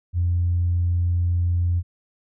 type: tone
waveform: sine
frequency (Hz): 87.3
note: F2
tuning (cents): 0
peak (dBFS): -17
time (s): 0.13-1.83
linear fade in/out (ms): 50
effects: tanh soft clip ceiling -13 dBFS